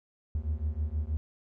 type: beating tone pair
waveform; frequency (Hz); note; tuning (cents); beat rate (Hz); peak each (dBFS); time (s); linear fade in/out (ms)
triangle; 73.1 / 79.4; D2 / D#2; -7 / +36; 6.3; -30; 0.35-1.17; 0
effects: none